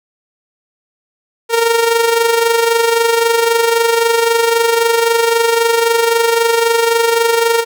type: tone with amplitude modulation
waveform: sawtooth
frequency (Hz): 462.3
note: A#4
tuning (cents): -14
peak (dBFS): -4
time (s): 1.49-7.65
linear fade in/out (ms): 50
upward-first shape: sine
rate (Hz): 23.8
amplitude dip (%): 55
effects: none